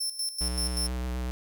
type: tone with tremolo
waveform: 25% pulse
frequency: 5350 Hz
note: E8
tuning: 25 cents sharp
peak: -23 dBFS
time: 0-0.88 s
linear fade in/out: 10 ms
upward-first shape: square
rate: 5.2 Hz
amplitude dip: 70%
type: tone with vibrato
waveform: square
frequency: 62.2 Hz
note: B1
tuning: 13 cents sharp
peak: -30 dBFS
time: 0.41-1.31 s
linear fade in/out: 0 ms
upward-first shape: sine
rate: 8.1 Hz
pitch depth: 26 cents each way
effects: none